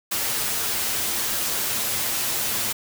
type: noise with comb filter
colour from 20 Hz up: white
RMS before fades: -25 dBFS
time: 0.11-2.73 s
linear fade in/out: 10 ms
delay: 8.8 ms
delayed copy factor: +0.6
effects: none